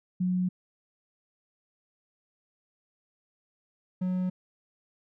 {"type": "tone pair in turn", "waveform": ["sine", "triangle"], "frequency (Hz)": [182.1, 183.37], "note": ["F#3", "F#3"], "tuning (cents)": [-27, -15], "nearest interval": "unison", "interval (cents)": 12, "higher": "second", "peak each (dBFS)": [-24, -24], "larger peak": "neither", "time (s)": [[0.2, 0.49], [4.01, 4.3]], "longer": "neither", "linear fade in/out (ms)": 10, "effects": []}